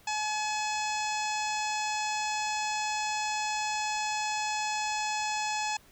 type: harmonic tone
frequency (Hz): 852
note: G#5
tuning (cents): +44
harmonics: 1 / 2 / 3 / 4 / 5 / 6 / 7 / 8 / 9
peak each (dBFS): -31 / -40 / -36 / -43 / -43 / -41 / -44 / -41 / -44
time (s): 0.07-5.77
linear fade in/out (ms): 5
effects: pink hiss -59 dBFS RMS until 5.91 s